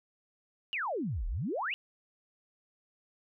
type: exponential two-way sweep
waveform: sine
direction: down then up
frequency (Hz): 3005 to 35.56 to 3005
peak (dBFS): -31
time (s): 0.73-1.74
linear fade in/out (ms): 0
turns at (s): 1.27
effects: none